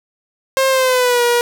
sawtooth tone with pitch glide, 532 to 479.5 Hz, C5 to A#4, +29 to +49 cents, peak -8 dBFS, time 0.57-1.41 s, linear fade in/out 0 ms, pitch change -180 cents, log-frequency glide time 0.69-1.23 s, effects none

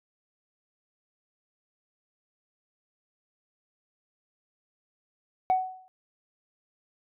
sine tone with exponential decay, 747 Hz, F#5, 16 cents sharp, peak -16 dBFS, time 5.5-5.88 s, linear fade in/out 0 ms, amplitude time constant 81 ms, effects tanh soft clip ceiling -17 dBFS

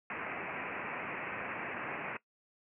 white low-pass noise, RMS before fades -40 dBFS, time 0.1-2.17 s, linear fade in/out 2 ms, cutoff 2600 Hz, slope 96 dB/octave, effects noise-tail reverb RT60 0.1 s tail -19 dB re dry + high-pass 150 Hz 12 dB/octave

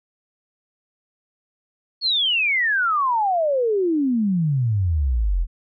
sine exponential sweep, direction down, 4435 to 39.05 Hz, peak -17 dBFS, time 2.01-5.47 s, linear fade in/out 50 ms, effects none

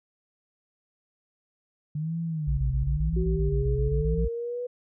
sine tone with vibrato, 147.8 Hz, D3, 11 cents sharp, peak -27 dBFS, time 1.95-4.25 s, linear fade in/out 5 ms, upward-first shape sine, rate 0.98 Hz, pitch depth 210 cents each way
sine tone bursts, 58.2 Hz, A#1, 2 cents flat, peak -23 dBFS, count 14, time 2.47-4.283 s, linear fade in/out 10 ms, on 110 ms, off 21 ms
sine linear sweep, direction up, 370 to 493.9 Hz, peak -29 dBFS, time 3.16-4.67 s, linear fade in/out 10 ms
effects none

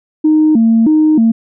sine tone with vibrato, 264.8 Hz, C4, 21 cents sharp, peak -5 dBFS, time 0.24-1.32 s, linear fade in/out 10 ms, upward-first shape square, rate 1.6 Hz, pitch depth 270 cents each way, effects tanh soft clip ceiling -2 dBFS

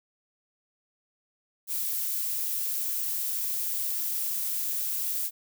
violet noise, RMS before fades -30 dBFS, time 1.67-5.31 s, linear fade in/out 50 ms, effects none

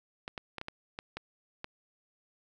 clicks, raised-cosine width 0.3 ms, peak -22 dBFS, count 8, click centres 0.279 / 0.378 / 0.583 / 0.614 / 0.684 / 0.989 / 1.17 / 1.644 s, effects none

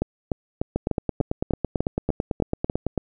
two click trains, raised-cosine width 2 ms, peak -9 / -9 dBFS, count 10 / 21, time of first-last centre 0.02-2.699 / 0.76-2.977 s, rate 3.36 / 9.02 Hz, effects none

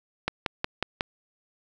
click train, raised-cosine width 0.3 ms, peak -9 dBFS, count 5, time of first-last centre 0.28-1.009 s, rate 5.49 Hz, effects none

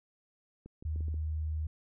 clicks, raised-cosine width 3 ms, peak -35 dBFS, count 6, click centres 0.66 / 0.825 / 0.96 / 1.007 / 1.083 / 1.142 s
sine tone, 77.78 Hz, D#2, in tune, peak -31 dBFS, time 0.85-1.67 s, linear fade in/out 5 ms
effects none

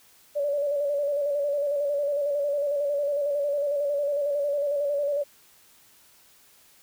sine tone with vibrato, 574 Hz, D5, 40 cents flat, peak -23 dBFS, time 0.35-5.24 s, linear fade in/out 20 ms, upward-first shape square, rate 11 Hz, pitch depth 37 cents each way, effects white hiss -57 dBFS RMS until 6.82 s

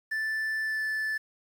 triangle tone with pitch glide, 1760 to 1748.9 Hz, A6 to A6, 0 to -11 cents, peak -26 dBFS, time 0.11-1.18 s, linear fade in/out 10 ms, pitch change -11 cents, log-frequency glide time 0.62-0.85 s, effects 9-bit

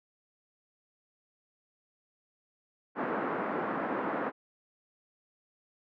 pink band-pass noise, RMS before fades -33 dBFS, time 2.95-4.32 s, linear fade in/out 50 ms, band 220 to 1600 Hz, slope 24 dB/octave, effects none

